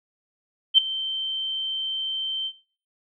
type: tone with ADSR envelope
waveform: sine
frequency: 3113 Hz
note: G7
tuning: 13 cents flat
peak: -8 dBFS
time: 0.74-2.53 s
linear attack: 41 ms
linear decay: 5 ms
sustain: -17 dB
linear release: 68 ms
effects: noise-tail reverb RT60 0.4 s tail -20 dB re dry